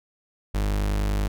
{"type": "tone", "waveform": "40% pulse", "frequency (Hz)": 50.7, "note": "G#1", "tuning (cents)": -41, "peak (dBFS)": -21, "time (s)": [0.54, 1.28], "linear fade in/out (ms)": 10, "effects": []}